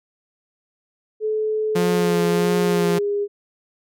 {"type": "tone with pitch glide", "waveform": "sine", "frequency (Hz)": [431.9, 407.9], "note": ["A4", "G#4"], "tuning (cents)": [-32, -31], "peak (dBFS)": -19, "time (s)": [1.2, 3.28], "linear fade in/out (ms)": 50, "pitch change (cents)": -99, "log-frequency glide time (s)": [1.68, 3.05]}
{"type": "tone with vibrato", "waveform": "sawtooth", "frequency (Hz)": 175.8, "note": "F3", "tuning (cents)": 12, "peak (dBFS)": -15, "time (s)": [1.75, 2.99], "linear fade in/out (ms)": 10, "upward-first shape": "sine", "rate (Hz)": 1.5, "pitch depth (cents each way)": 20}
{"effects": []}